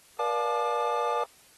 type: tone cluster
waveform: triangle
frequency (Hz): 478.6 / 587 / 703 / 863 / 1196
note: A#4 / D5 / F5 / A5 / D6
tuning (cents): +46 / -1 / +11 / -34 / +31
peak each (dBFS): -29 / -32 / -33 / -29 / -29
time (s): 0.19-1.24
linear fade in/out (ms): 5
effects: white hiss -57 dBFS RMS until 1.57 s + AAC 32 kbps